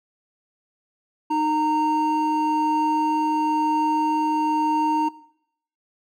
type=tone pair together; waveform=triangle; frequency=308 / 923 Hz; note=D#4 / A#5; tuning=-17 / -17 cents; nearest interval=octave + perfect fifth; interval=1900 cents; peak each=-22 / -19 dBFS; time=1.3-5.09 s; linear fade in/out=10 ms; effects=noise-tail reverb RT60 0.7 s tail -19 dB re dry